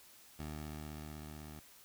15% pulse tone with level ramp, 76 Hz, D#2, 40 cents flat, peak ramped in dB -35 to -42 dBFS, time 0.39-1.6 s, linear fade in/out 5 ms, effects white hiss -60 dBFS RMS until 1.84 s

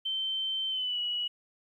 sine tone with pitch glide, 3100 to 2928 Hz, G7 to F#7, -20 to -19 cents, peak -29 dBFS, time 0.05-1.28 s, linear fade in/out 10 ms, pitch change -99 cents, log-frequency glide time 0.69-0.99 s, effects 11-bit

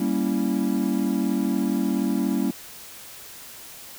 triangle chord, G diminished seventh, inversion none, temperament equal, 196 / 233.1 / 277.2 / 329.6 Hz, G3 / Bb3 / Db4 / Fb4, 0 / 0 / 0 / 0 cents, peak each -24 / -24 / -24 / -27 dBFS, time 0-2.51 s, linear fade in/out 5 ms, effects white hiss -42 dBFS RMS until 3.98 s

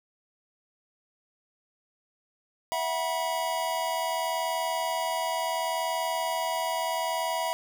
square chord, E suspended second, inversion none, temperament equal with one note detuned, 659.3 / 740 / 969.1 Hz, E5 / F#5 / B5, 0 / 0 / -33 cents, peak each -32 / -35 / -31 dBFS, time 2.72-7.53 s, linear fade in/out 0 ms, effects none

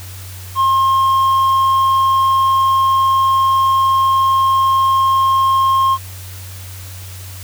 triangle tone with tanh clipping, 1068 Hz, C6, 35 cents sharp, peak -11 dBFS, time 0.55-5.98 s, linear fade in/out 50 ms, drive 8 dB, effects added 93 Hz sine -30 dBFS peak until 7.43 s + white hiss -36 dBFS RMS until 7.43 s

